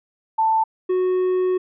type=tone pair in turn; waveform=sine / triangle; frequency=886 / 368.1 Hz; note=A5 / F#4; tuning=+12 / -9 cents; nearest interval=octave + minor third; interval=1521 cents; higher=first; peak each=-15 dBFS; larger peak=neither; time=0.38-0.64 / 0.89-1.58 s; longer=second; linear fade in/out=10 ms; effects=resampled to 8000 Hz